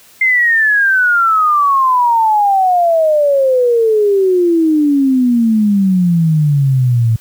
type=exponential sweep; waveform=sine; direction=down; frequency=2100 to 110.6 Hz; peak=-8 dBFS; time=0.21-7.16 s; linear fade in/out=5 ms; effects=white hiss -44 dBFS RMS until 7.2 s + high-pass 60 Hz 12 dB/octave